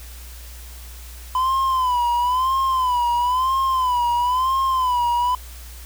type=tone with vibrato; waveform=triangle; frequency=1010 Hz; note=B5; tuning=39 cents sharp; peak=-15 dBFS; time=1.35-5.35 s; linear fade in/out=2 ms; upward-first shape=sine; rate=1 Hz; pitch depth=96 cents each way; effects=added 60 Hz sine -36 dBFS peak until 5.85 s + white hiss -43 dBFS RMS until 5.85 s